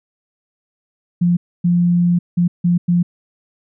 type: tone bursts at uneven times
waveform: sine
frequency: 174.61 Hz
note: F3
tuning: in tune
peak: -11 dBFS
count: 5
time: 1.21-1.37 / 1.64-2.19 / 2.37-2.48 / 2.64-2.78 / 2.88-3.03 s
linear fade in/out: 10 ms
effects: none